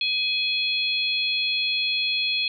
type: harmonic tone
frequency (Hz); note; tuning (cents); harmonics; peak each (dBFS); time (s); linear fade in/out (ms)
840; G#5; +19; 3 / 4 / 5; -26 / -26 / -26; 0.01-2.48; 2
effects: none